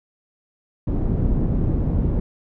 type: low-pass noise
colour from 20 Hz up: pink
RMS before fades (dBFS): -20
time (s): 0.87-2.2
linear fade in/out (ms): 5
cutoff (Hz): 260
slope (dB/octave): 12
effects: none